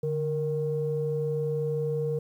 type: tone pair together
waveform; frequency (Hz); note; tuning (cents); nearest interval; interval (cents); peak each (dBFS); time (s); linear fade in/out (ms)
sine; 146.76 / 466.2; D3 / A#4; -1 / 0; octave + minor sixth; 2001; -29 / -27; 0.03-2.19; 5
effects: tanh soft clip ceiling -18 dBFS + 10-bit